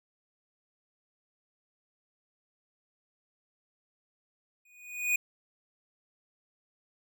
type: tone with exponential growth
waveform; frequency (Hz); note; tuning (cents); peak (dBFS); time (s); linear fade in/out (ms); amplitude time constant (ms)
square; 2470; D#7; -13; -23; 4.65-5.16; 5; 110
effects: none